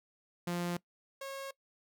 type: tone pair in turn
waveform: sawtooth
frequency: 174.61 / 545.1 Hz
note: F3 / C#5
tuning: 0 / -29 cents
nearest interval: octave + minor sixth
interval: 1971 cents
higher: second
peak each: -29 / -36 dBFS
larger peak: first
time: 0.47-0.77 / 1.21-1.51 s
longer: neither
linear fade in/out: 5 ms
effects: noise-tail reverb RT60 0.1 s tail -21 dB re dry